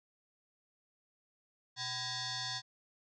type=tone with frequency modulation; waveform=sine; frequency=123.47 Hz; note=B2; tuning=in tune; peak=-36 dBFS; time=1.76-2.62 s; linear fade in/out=50 ms; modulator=885 Hz; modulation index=6.2; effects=none